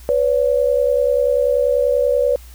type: tone pair together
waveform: sine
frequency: 496.1 / 566.4 Hz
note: B4 / C#5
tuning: +8 / +37 cents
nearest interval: major second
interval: 229 cents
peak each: -16 dBFS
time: 0.09-2.36 s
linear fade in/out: 0 ms
effects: added 60 Hz sine -37 dBFS peak until 2.54 s + white hiss -47 dBFS RMS until 2.54 s